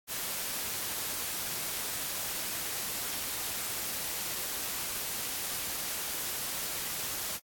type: noise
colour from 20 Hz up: white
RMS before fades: -35 dBFS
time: 0.07-7.4 s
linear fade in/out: 50 ms
effects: AAC 64 kbps